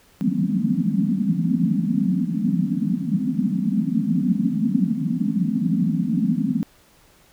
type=band-pass noise; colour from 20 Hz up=pink; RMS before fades=-21 dBFS; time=0.21-6.63 s; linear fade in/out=0 ms; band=160 to 270 Hz; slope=96 dB/octave; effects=pink hiss -55 dBFS RMS until 7.32 s